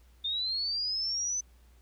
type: linear sweep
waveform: sine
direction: up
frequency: 3600 to 6110 Hz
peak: -29 dBFS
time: 0.24-1.41 s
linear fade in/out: 10 ms
effects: added 60 Hz sine -56 dBFS peak until 1.81 s + pink hiss -67 dBFS RMS until 1.81 s